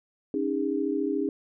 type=chord; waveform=sine; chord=C# suspended second; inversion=none; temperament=equal with one note detuned; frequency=277.2 / 311.1 / 405.8 Hz; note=C#4 / D#4 / G#4; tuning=0 / 0 / -40 cents; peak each=-29 dBFS; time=0.34-1.29 s; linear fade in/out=2 ms; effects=none